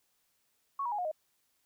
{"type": "tone with pitch steps", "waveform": "sine", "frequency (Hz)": [1108.7, 959.6, 830.6, 718.9, 622.2], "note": ["C#6", "A#5", "G#5", "F5", "D#5"], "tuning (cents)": [0, 50, 0, 50, 0], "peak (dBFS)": -31, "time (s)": [0.79, 1.115], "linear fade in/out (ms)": 5, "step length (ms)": 65, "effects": ["white hiss -75 dBFS RMS until 1.65 s"]}